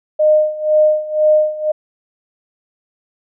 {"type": "tone with tremolo", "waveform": "sine", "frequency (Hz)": 613, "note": "D#5", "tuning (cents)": -26, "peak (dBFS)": -7, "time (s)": [0.19, 1.72], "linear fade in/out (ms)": 10, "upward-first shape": "sine", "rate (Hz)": 2, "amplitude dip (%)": 85, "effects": []}